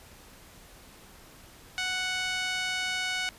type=tone with band-pass filter; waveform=5% pulse; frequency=740 Hz; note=F#5; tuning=in tune; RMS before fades=-31 dBFS; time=1.78-3.29 s; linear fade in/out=0 ms; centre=1900 Hz; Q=1; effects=pink hiss -52 dBFS RMS until 3.38 s + resampled to 32000 Hz